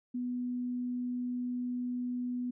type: tone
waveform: sine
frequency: 246.9 Hz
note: B3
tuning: in tune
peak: -32 dBFS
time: 0.14-2.51 s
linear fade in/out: 10 ms
effects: none